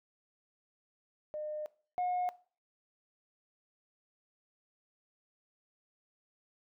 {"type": "tone pair in turn", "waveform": "sine", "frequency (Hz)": [607, 721.8], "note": ["D#5", "F#5"], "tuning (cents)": [-43, -43], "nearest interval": "minor third", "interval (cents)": 300, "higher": "second", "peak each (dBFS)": [-36, -28], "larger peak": "second", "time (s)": [[1.34, 1.66], [1.98, 2.29]], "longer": "first", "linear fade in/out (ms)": 0, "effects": ["noise-tail reverb RT60 0.4 s tail -20 dB re dry", "tanh soft clip ceiling -28 dBFS"]}